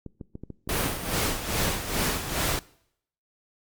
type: clicks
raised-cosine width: 3 ms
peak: -24 dBFS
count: 8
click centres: 0.063 / 0.212 / 0.354 / 0.436 / 0.503 / 0.675 / 0.752 / 0.86 s
type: noise with tremolo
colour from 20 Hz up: pink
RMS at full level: -25 dBFS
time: 0.69-2.59 s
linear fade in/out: 0 ms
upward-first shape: sine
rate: 2.4 Hz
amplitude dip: 65%
effects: noise-tail reverb RT60 0.7 s tail -22 dB re dry + Opus 48 kbps